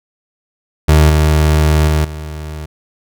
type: tone with level steps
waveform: 30% pulse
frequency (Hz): 76.8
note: D#2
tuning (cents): -22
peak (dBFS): -3 / -6 / -8 / -21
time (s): 0.88-2.66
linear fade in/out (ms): 10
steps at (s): 1.09 / 1.87 / 2.04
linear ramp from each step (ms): 10
effects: none